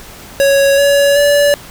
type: tone with pitch steps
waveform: square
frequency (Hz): 554.4 / 565.4 / 576.6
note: C#5 / C#5 / D5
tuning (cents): 0 / +34 / -32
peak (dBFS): -8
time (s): 0.4-1.54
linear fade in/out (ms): 0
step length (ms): 380
effects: pink hiss -34 dBFS RMS until 1.7 s